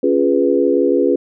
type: chord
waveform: sine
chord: C# dominant seventh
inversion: none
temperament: equal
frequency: 277.2 / 349.2 / 415.3 / 493.9 Hz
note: C#4 / E#4 / G#4 / B4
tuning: 0 / 0 / 0 / 0 cents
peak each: -17 dBFS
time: 0.03-1.16 s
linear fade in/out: 5 ms
effects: none